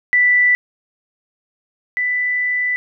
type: tone pair in turn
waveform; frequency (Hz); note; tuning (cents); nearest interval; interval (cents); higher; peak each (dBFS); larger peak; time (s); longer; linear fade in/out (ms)
sine; 1975.5 / 1986.9; B6 / B6; 0 / +10; unison; 10; second; -10 / -16; first; 0.13-0.55 / 1.97-2.76; second; 0
effects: none